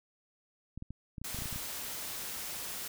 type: clicks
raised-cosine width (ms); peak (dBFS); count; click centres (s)
5; -29; 11; 0.776 / 0.824 / 0.906 / 1.182 / 1.216 / 1.346 / 1.388 / 1.421 / 1.457 / 1.527 / 1.56
type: noise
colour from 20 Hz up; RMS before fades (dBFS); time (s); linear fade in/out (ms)
white; -40; 1.24-2.88; 5
effects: none